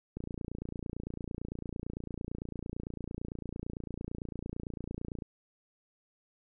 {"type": "click train", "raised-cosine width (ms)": 3, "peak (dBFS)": -25, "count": 147, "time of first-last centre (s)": [0.17, 5.222], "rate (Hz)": 28.9, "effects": []}